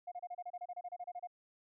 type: tone bursts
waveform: sine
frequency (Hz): 713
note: F5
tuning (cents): +36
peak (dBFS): -39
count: 16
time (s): 0.07-1.273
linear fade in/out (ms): 10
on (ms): 48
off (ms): 29
effects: tanh soft clip ceiling -36 dBFS